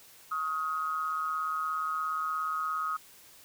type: tone with amplitude modulation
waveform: sine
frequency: 1260 Hz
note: D#6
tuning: 21 cents sharp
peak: -26 dBFS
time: 0.31-2.97 s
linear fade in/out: 10 ms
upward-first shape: sine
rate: 157 Hz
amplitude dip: 70%
effects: white hiss -55 dBFS RMS until 3.44 s